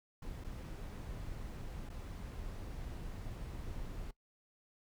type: noise with dropouts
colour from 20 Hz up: brown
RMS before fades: -44 dBFS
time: 0.22-4.11 s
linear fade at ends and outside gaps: 5 ms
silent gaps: 0.44-0.444 / 1.892-1.899 s
effects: noise-tail reverb RT60 0.1 s tail -19 dB re dry